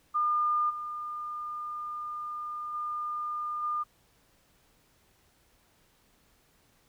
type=tone with level steps; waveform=sine; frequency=1209 Hz; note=D6; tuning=50 cents sharp; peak=-24 / -34 / -31 / -28 dBFS; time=0.14-3.84 s; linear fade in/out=20 ms; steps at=0.69 / 2.73 / 3.62 s; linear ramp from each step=20 ms; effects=pink hiss -66 dBFS RMS until 6.88 s